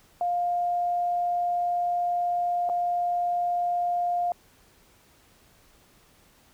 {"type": "tone with dropouts", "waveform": "sine", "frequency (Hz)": 704, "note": "F5", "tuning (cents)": 14, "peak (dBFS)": -23, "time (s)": [0.21, 4.32], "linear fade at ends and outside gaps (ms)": 1, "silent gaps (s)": [2.691, 2.697], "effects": ["pink hiss -59 dBFS RMS until 6.53 s"]}